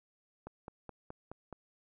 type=click train; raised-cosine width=1 ms; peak=-30 dBFS; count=6; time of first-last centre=0.47-1.527 s; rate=4.73 Hz; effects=none